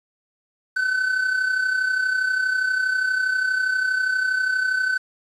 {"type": "tone with amplitude modulation", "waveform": "triangle", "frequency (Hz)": 1517, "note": "F#6", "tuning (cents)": 43, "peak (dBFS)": -15, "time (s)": [0.76, 4.98], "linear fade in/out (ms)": 10, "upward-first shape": "sine", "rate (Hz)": 32.4, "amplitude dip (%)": 55, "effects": ["resampled to 24000 Hz", "8-bit"]}